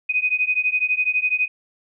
sine beating tone pair, 2493 / 2505 Hz, D#7 / D#7, +3 / +11 cents, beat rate 12 Hz, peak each -21 dBFS, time 0.09-1.48 s, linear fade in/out 10 ms, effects none

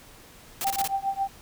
white noise bursts, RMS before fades -30 dBFS, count 5, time 0.61-0.876 s, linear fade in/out 0 ms, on 34 ms, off 24 ms
sine tone with tremolo, 784 Hz, G5, in tune, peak -21 dBFS, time 0.64-1.28 s, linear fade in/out 10 ms, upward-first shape triangle, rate 7.3 Hz, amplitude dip 100%
effects pink hiss -50 dBFS RMS until 1.41 s

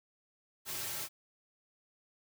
white noise with comb filter, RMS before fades -39 dBFS, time 0.65-1.09 s, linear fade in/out 50 ms, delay 4.1 ms, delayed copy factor -0.7, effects none

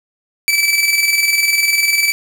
sawtooth tone with tremolo, 2310 Hz, D7, 29 cents flat, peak -7 dBFS, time 0.48-2.12 s, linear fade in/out 0 ms, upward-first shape square, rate 20 Hz, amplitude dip 45%, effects none

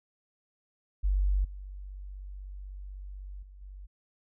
sine tone with level steps, 48.05 Hz, G1, 34 cents flat, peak -23 / -39 / -47 / -42 dBFS, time 1.03-3.87 s, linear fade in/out 20 ms, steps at 1.44 / 3.42 / 3.61 s, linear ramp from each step 10 ms, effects none

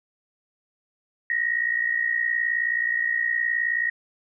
sine tone pair together, 1864.7 / 1923.8 Hz, A#6 / B6, 0 / -46 cents, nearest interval minor second, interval 54 cents, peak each -23 / -26 dBFS, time 1.3-3.9 s, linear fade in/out 2 ms, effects none

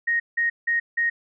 sine tone bursts, 1867 Hz, A#6, 2 cents sharp, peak -19 dBFS, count 4, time 0.07-1.1 s, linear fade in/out 10 ms, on 130 ms, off 170 ms, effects none

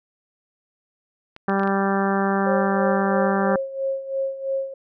clicks, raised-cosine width 0.3 ms, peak -23 dBFS, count 5, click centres 1.364 / 1.496 / 1.596 / 1.634 / 1.675 s
harmonic tone, 196 Hz, G3, in tune, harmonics 1 / 2 / 3 / 4 / 5 / 6 / 7 / 8 / 9, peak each -22 / -25 / -29 / -26 / -32 / -29 / -32 / -31 / -35 dBFS, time 1.48-3.56 s, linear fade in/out 2 ms
sine tone with tremolo, 540 Hz, C#5, 45 cents flat, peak -20 dBFS, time 2.46-4.74 s, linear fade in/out 5 ms, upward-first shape sine, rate 3 Hz, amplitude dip 75%
effects none

